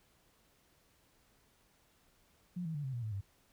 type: tone with pitch steps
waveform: sine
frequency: 177.8 / 161.17 / 146.1 / 132.43 / 120.05 / 108.82 / 98.64 Hz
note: F3 / E3 / D3 / C3 / B2 / A2 / G2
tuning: +31 / -39 / -9 / +21 / -49 / -19 / +11 cents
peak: -36 dBFS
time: 2.56-3.211 s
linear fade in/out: 10 ms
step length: 93 ms
effects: pink hiss -70 dBFS RMS until 3.52 s